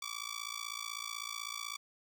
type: tone with amplitude modulation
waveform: 10% pulse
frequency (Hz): 1151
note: D6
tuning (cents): -35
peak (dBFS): -27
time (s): 0.02-1.77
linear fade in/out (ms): 5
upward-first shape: sine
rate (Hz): 56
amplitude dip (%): 95
effects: none